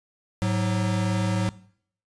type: tone pair together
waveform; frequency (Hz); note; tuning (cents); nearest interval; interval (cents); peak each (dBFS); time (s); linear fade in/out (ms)
square; 106.4 / 185; G#2 / F#3; +42 / 0; minor seventh; 958; -25 / -26; 0.42-1.49; 0
effects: noise-tail reverb RT60 0.6 s tail -19 dB re dry + resampled to 22050 Hz